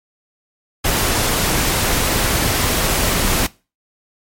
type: noise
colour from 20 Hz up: pink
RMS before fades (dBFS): -17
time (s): 0.84-3.47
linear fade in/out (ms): 10
effects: noise-tail reverb RT60 0.3 s tail -21 dB re dry + MP3 64 kbps